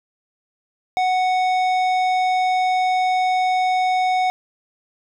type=tone with tanh clipping; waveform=sine; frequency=740 Hz; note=F#5; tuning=in tune; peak=-18 dBFS; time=0.97-4.3 s; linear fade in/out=0 ms; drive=13 dB; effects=none